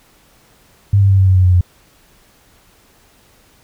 sine tone with pitch steps, 100 / 98.4 / 96.82 / 95.26 / 93.74 / 92.23 / 90.75 / 89.3 Hz, G2 / G2 / G2 / G2 / F#2 / F#2 / F#2 / F2, +35 / +7 / -21 / -49 / +23 / -5 / -33 / +39 cents, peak -7 dBFS, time 0.93-1.61 s, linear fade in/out 5 ms, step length 85 ms, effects pink hiss -51 dBFS RMS until 3.63 s

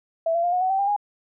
sine tone with pitch steps, 659 / 680.3 / 702.2 / 724.9 / 748.3 / 772.5 / 797.4 / 823.1 Hz, E5 / F5 / F5 / F#5 / F#5 / G5 / G5 / G#5, -1 / -46 / +9 / -36 / +19 / -26 / +29 / -16 cents, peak -19 dBFS, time 0.26-0.964 s, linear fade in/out 5 ms, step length 88 ms, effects none

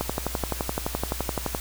click train, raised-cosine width 1 ms, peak -11 dBFS, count 19, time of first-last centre 0.01-1.548 s, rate 11.7 Hz, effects added 60 Hz sine -34 dBFS peak until 1.6 s + white hiss -36 dBFS RMS until 1.6 s

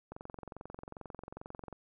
click train, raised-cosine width 1 ms, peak -30 dBFS, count 37, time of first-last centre 0.12-1.727 s, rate 22.4 Hz, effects none

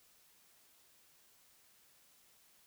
silence, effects white hiss -67 dBFS RMS until 2.66 s

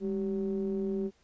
triangle ring-modulated tone, 91.1 Hz, F#2, 26 cents flat, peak -24 dBFS, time 0-1.11 s, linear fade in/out 50 ms, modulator 294 Hz, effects pink hiss -67 dBFS RMS until 1.23 s + resampled to 16000 Hz

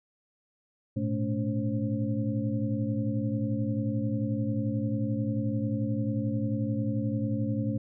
sine tone cluster, 108.4 / 119.7 / 217.6 / 284.5 / 531 Hz, A2 / A#2 / A3 / C#4 / C5, -25 / +46 / -19 / +45 / +25 cents, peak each -32 / -33 / -31 / -33 / -39 dBFS, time 0.96-7.78 s, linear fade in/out 10 ms, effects none

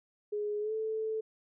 sine tone with pitch glide, 417.1 to 438.8 Hz, G#4 to A4, +7 to -5 cents, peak -31 dBFS, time 0.32-1.21 s, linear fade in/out 10 ms, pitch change +88 cents, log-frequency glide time 0.6-0.73 s, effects none

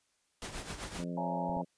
pink noise with tremolo, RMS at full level -39 dBFS, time 0.42-1.04 s, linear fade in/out 0 ms, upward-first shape triangle, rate 7.8 Hz, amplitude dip 70%
harmonic tone, 87.31 Hz, F2, in tune, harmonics 2 / 3 / 4 / 5 / 6 / 7, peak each -37 / -41 / -48 / -49 / -48 / -48 dBFS, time 0.98-1.65 s, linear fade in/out 20 ms
sine chord, A# half-diminished seventh, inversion first, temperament just, 559.4 / 671.3 / 839.1 / 932.3 Hz, C#5 / E5 / G#5 / A#5, +16 / +31 / +18 / 0 cents, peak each -41 / -40 / -37 / -41 dBFS, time 1.17-1.62 s, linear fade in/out 5 ms
clicks, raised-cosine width 3 ms, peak -30 dBFS, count 2, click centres 1.495 / 1.569 s
effects white hiss -75 dBFS RMS until 1.77 s + resampled to 22050 Hz

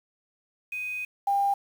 sine tone pair in turn, 2500 / 799.1 Hz, D#7 / G5, +8 / +33 cents, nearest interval octave + minor sixth, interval 1975 cents, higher first, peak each -30 / -21 dBFS, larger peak second, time 0.72-1.05 / 1.27-1.54 s, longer first, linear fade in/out 5 ms, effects 8-bit

